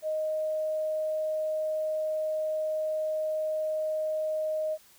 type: tone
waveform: sine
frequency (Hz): 622.3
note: D#5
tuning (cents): 0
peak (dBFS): -27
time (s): 0.02-4.78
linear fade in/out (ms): 50
effects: white hiss -58 dBFS RMS until 4.98 s